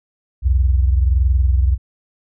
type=tone pair together; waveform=sine; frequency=63.3 / 84.63 Hz; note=B1 / E2; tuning=+43 / +46 cents; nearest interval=perfect fourth; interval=503 cents; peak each=-12 / -19 dBFS; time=0.42-1.78 s; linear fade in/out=50 ms; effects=none